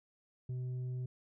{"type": "tone with tanh clipping", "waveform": "sine", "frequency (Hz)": 126.3, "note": "B2", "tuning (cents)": 39, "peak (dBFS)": -37, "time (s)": [0.49, 1.06], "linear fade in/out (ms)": 5, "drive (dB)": 4, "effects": []}